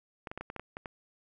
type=clicks; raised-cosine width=0.5 ms; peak=-24 dBFS; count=9; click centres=0.272 / 0.315 / 0.376 / 0.41 / 0.501 / 0.563 / 0.596 / 0.769 / 0.858 s; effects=none